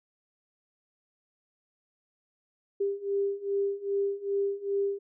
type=beating tone pair; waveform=sine; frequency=397.1 / 399.6 Hz; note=G4 / G4; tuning=+22 / +33 cents; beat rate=2.5 Hz; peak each=-31 / -29 dBFS; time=2.8-4.99 s; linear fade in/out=10 ms; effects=none